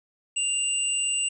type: tone pair together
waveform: sine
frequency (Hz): 2794 / 7964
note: F7 / B8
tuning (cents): 0 / +14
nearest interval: octave + tritone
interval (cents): 1814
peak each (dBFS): -26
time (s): 0.36-1.29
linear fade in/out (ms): 10
effects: none